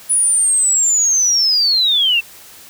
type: linear sweep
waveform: sine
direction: down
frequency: 9956 to 2637 Hz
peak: -11 dBFS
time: 0.09-2.21 s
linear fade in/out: 20 ms
effects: white hiss -40 dBFS RMS until 2.69 s

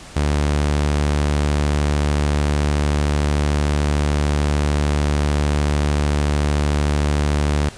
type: tone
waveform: sawtooth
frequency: 73.42 Hz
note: D2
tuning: in tune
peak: -12 dBFS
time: 0.16-7.69 s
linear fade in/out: 5 ms
effects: pink hiss -39 dBFS RMS until 7.77 s + resampled to 22050 Hz

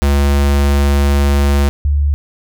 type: tone pair in turn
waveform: square / sine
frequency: 70.6 / 72.13 Hz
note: C#2 / D2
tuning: +32 / -31 cents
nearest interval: unison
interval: 37 cents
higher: second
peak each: -10 dBFS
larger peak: neither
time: 0.02-1.69 / 1.85-2.14 s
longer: first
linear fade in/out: 0 ms
effects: none

